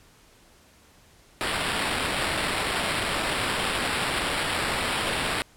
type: noise with sample-and-hold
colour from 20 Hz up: white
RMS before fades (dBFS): -27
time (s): 1.41-5.42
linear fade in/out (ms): 0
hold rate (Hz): 6300
effects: pink hiss -56 dBFS RMS until 5.56 s + low-pass 12000 Hz 12 dB/octave